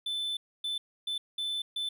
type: tone bursts at uneven times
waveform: triangle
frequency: 3520 Hz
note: A7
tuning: in tune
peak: -29 dBFS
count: 5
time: 0.06-0.37 / 0.64-0.78 / 1.07-1.18 / 1.38-1.62 / 1.76-1.89 s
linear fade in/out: 5 ms
effects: none